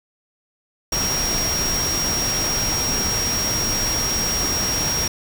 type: tone in noise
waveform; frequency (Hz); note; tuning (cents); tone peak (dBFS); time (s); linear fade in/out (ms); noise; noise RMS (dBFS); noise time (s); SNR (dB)
sine; 5610; F8; +7; -21; 0.92-5.08; 5; pink; -25; 0.92-5.08; +1
effects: none